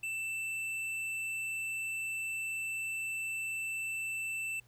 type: tone with hard clipping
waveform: sine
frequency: 2661 Hz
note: E7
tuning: 16 cents sharp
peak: -36 dBFS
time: 0.03-4.6 s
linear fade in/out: 5 ms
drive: 8 dB
effects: added 120 Hz sine -63 dBFS peak until 4.67 s + pink hiss -68 dBFS RMS until 4.67 s